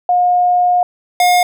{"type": "tone pair in turn", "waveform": ["sine", "square"], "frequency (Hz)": [716, 716], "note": ["F5", "F5"], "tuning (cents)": [43, 43], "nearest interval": "unison", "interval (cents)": 0, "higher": "neither", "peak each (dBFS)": -9, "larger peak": "neither", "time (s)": [[0.09, 0.83], [1.2, 1.43]], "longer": "first", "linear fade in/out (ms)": 2, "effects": []}